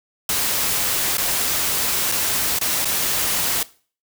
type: noise with dropouts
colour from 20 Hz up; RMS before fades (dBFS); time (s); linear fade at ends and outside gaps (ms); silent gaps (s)
white; -21; 0.29-3.63; 2; 1.171-1.181 / 2.117-2.121 / 2.588-2.612 / 2.847-2.854
effects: noise-tail reverb RT60 0.4 s tail -19 dB re dry